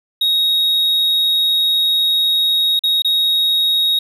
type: tone with dropouts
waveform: triangle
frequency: 3768 Hz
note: A#7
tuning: 18 cents sharp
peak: -11 dBFS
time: 0.21-3.99 s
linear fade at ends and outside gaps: 5 ms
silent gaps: 2.793-2.836 / 3.021-3.046 s
effects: none